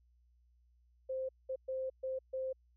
sine tone bursts at uneven times, 523.3 Hz, C5, in tune, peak -35 dBFS, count 5, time 1.09-1.29 / 1.49-1.56 / 1.68-1.9 / 2.03-2.19 / 2.33-2.53 s, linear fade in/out 10 ms, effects added 60 Hz sine -66 dBFS peak until 2.76 s

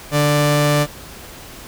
sawtooth tone pair together, 147.2 / 294.4 Hz, D3 / D4, +4 / +4 cents, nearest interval octave, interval 1200 cents, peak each -11 dBFS, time 0.11-0.87 s, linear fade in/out 50 ms, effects pink hiss -37 dBFS RMS until 1.67 s

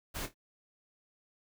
pink noise with echo, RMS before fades -38 dBFS, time 0.14-0.27 s, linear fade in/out 20 ms, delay 25 ms, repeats 3, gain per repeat -11 dB, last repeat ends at 0.345 s, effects none

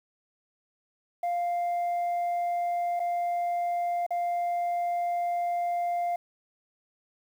sine tone with dropouts, 698.5 Hz, F5, in tune, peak -23 dBFS, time 1.23-6.16 s, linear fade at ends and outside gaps 5 ms, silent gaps 2.995-3 / 4.065-4.106 s, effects tanh soft clip ceiling -25 dBFS + 9-bit

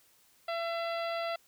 harmonic tone, 673 Hz, E5, 36 cents sharp, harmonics 1 / 2 / 3 / 4 / 5 / 6 / 7, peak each -33 / -39 / -43 / -45 / -47 / -49 / -50 dBFS, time 0.48-1.36 s, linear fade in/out 5 ms, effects white hiss -65 dBFS RMS until 1.47 s

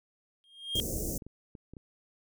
triangle tone with exponential growth, 3225 Hz, G7, 48 cents sharp, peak -23 dBFS, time 0.44-0.8 s, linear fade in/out 0 ms, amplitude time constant 78 ms
pink band-stop noise, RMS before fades -34 dBFS, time 0.75-1.18 s, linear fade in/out 5 ms, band 600 to 5900 Hz, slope 48 dB/octave
clicks, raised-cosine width 3 ms, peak -33 dBFS, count 9, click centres 0.948 / 1.021 / 1.114 / 1.161 / 1.222 / 1.266 / 1.552 / 1.736 / 1.768 s
effects none

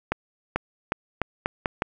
accelerating click train, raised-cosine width 0.5 ms, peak -8 dBFS, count 7, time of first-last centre 0.12-1.821 s, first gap 440 ms, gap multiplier 0.82, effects none

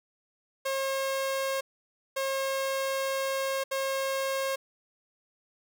sawtooth tone bursts at uneven times, 539 Hz, C#5, 49 cents flat, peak -24 dBFS, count 3, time 0.65-1.61 / 2.16-3.64 / 3.71-4.56 s, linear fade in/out 10 ms, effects none

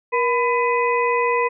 harmonic tone with a mistuned harmonic, 501 Hz, B4, 25 cents sharp, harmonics 1 / 2 / 4 / 5, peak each -20 / -20 / -26 / -27 dBFS, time 0.12-1.49 s, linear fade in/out 20 ms, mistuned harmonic 1, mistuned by -86 cents, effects none

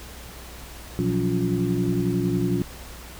sine tone cluster, 121.2 / 174.1 / 185.1 / 283.5 / 353 Hz, B2 / F3 / F#3 / C#4 / F4, -32 / -5 / +1 / +39 / +19 cents, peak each -27 dBFS, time 0.99-2.62 s, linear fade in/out 0 ms, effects added 60 Hz sine -42 dBFS peak until 3.19 s + pink hiss -42 dBFS RMS until 3.19 s

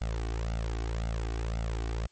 sawtooth tone with flanger, 56 Hz, A1, 31 cents sharp, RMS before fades -32 dBFS, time 0.01-2.07 s, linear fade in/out 5 ms, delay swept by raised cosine 1.4 to 2.7 ms, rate 1.9 Hz, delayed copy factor +0.75, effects white hiss -66 dBFS RMS until 2.11 s + MP3 32 kbps

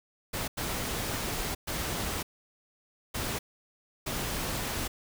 pink noise bursts at uneven times, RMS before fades -33 dBFS, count 5, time 0.33-0.48 / 0.57-1.55 / 1.67-2.23 / 3.14-3.39 / 4.06-4.88 s, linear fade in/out 10 ms, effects none

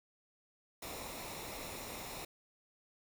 pink noise with comb filter, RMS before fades -45 dBFS, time 0.82-2.25 s, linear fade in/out 5 ms, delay 0.64 ms, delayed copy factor -0.55, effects none

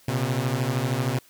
sawtooth beating tone pair, 120.7 / 133.7 Hz, B2 / C3, -39 / +38 cents, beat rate 13 Hz, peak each -22 dBFS, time 0.08-1.19 s, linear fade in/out 5 ms, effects white hiss -56 dBFS RMS until 1.29 s

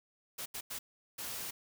white noise bursts at uneven times, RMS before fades -41 dBFS, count 4, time 0.38-0.46 / 0.54-0.61 / 0.7-0.79 / 1.18-1.51 s, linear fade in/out 10 ms, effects none

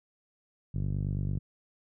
5% pulse tone with low-pass filter, 49 Hz, G1, in tune, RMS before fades -31 dBFS, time 0.74-1.39 s, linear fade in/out 10 ms, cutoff 130 Hz, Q 1.9, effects none

